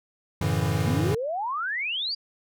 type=chord; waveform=square; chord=F# minor seventh; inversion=none; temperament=equal with one note detuned; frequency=92.5 / 110 / 141.99 / 164.81 Hz; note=F#2 / A2 / C#3 / E3; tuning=0 / 0 / +42 / 0 cents; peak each=-29 dBFS; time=0.41-1.15 s; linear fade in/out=5 ms
type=exponential sweep; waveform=sine; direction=up; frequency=220 to 4880 Hz; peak=-26 dBFS; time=0.86-2.15 s; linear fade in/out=10 ms
effects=none